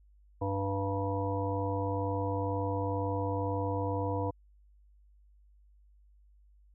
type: harmonic tone with a mistuned harmonic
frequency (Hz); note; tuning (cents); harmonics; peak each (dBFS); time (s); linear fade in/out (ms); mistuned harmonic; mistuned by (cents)
98.4; G2; +7; 1 / 3 / 5 / 7 / 9 / 10; -33 / -37 / -35 / -40 / -43 / -38; 0.41-4.31; 10; 10; -29
effects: added 50 Hz sine -58 dBFS peak until 6.74 s